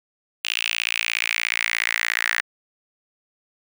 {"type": "tone with high-pass filter sweep", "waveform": "sawtooth", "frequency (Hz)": 56.9, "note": "A#1", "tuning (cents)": -41, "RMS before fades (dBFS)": -24, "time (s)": [0.44, 2.41], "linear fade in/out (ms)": 5, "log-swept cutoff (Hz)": [2800, 1800], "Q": 4.9, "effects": []}